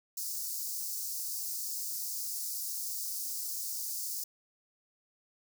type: high-pass noise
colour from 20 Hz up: white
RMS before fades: -37 dBFS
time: 0.17-4.24 s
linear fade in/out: 5 ms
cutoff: 4700 Hz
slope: 48 dB/octave
effects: none